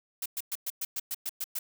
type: noise bursts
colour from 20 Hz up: blue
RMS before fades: -33 dBFS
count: 10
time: 0.22-1.59 s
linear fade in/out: 5 ms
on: 38 ms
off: 110 ms
effects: none